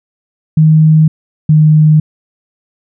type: tone pair in turn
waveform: sine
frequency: 156.6 / 154.09 Hz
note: D#3 / D#3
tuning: +11 / -16 cents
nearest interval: unison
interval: 27 cents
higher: first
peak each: -3 dBFS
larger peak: neither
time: 0.57-1.08 / 1.49-2 s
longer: neither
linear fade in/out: 5 ms
effects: none